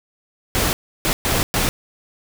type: noise bursts at uneven times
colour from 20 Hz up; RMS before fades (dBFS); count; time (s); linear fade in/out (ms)
pink; -19; 4; 0.55-0.73 / 1.05-1.13 / 1.25-1.43 / 1.54-1.69; 0
effects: none